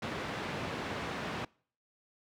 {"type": "band-pass noise", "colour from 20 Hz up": "pink", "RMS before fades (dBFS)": -38, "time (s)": [0.02, 1.45], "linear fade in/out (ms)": 5, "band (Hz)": [130, 2900], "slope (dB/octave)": 12, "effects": ["noise-tail reverb RT60 0.5 s tail -25 dB re dry"]}